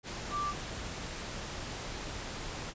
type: tone in noise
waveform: sine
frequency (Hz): 1174.7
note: D6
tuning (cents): 0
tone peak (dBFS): -31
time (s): 0.3-0.54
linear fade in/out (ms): 50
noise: pink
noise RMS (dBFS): -40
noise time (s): 0.03-2.74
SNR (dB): +6
effects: resampled to 16000 Hz